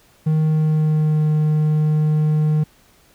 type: tone with pitch glide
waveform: triangle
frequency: 156.1 to 153.24 Hz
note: D#3 to D#3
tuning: +6 to -26 cents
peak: -12 dBFS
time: 0.26-2.64 s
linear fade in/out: 10 ms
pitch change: -32 cents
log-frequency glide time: 0.42-1.27 s
effects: pink hiss -54 dBFS RMS until 3.14 s